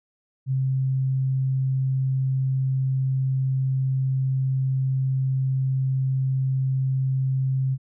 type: tone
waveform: sine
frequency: 132.4 Hz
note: C3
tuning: 21 cents sharp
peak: -20 dBFS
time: 0.46-7.78 s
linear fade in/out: 50 ms
effects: none